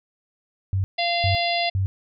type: tone bursts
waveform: sine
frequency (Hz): 96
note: G2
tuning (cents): -36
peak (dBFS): -19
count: 3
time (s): 0.73-1.86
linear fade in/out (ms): 0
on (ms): 110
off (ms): 400
type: harmonic tone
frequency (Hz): 690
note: F5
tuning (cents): -21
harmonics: 1 / 3 / 4 / 5 / 6 / 7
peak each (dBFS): -23 / -28 / -29 / -30 / -31 / -31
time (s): 0.98-1.7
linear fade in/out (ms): 10
effects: none